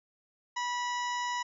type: harmonic tone with a mistuned harmonic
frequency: 976 Hz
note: B5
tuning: 21 cents flat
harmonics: 1 / 2 / 3 / 4 / 5 / 6 / 7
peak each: -32 / -37 / -43 / -46 / -46 / -49 / -47 dBFS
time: 0.56-1.43 s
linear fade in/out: 10 ms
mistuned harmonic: 5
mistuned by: +100 cents
effects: none